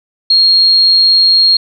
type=tone; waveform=sine; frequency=4259 Hz; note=C8; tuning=30 cents sharp; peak=-5 dBFS; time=0.3-1.57 s; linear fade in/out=5 ms; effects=none